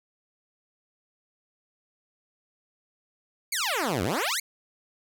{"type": "exponential two-way sweep", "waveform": "10% pulse", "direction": "down then up", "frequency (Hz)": [2349, 82.2, 2349], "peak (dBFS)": -17, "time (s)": [3.52, 4.4], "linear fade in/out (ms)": 5, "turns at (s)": 4.03, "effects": []}